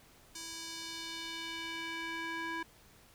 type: tone with band-pass filter sweep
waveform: square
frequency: 329.6 Hz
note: E4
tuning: in tune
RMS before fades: -41 dBFS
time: 0.35-2.63 s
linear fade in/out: 5 ms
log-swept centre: 6500 to 1500 Hz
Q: 1.4
effects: pink hiss -61 dBFS RMS until 3.14 s